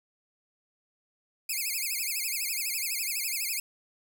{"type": "tone with vibrato", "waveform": "5% pulse", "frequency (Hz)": 2349, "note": "D7", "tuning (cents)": 0, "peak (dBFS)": -20, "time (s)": [1.49, 3.6], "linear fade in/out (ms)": 5, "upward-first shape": "sine", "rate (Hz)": 12, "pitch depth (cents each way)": 200, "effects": []}